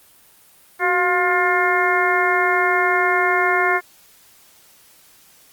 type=harmonic tone with a mistuned harmonic; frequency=354.6 Hz; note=F4; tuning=26 cents sharp; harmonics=1 / 2 / 3 / 4 / 5 / 6; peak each=-22 / -22 / -22 / -22 / -22 / -22 dBFS; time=0.79-3.81 s; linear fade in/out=50 ms; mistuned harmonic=1; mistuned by=+80 cents; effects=white hiss -51 dBFS RMS until 5.52 s + Opus 32 kbps